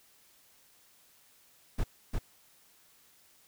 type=noise with echo; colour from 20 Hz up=brown; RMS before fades=-29 dBFS; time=1.78-1.84 s; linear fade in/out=10 ms; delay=350 ms; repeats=1; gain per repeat=-2 dB; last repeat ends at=2.19 s; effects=white hiss -63 dBFS RMS until 3.47 s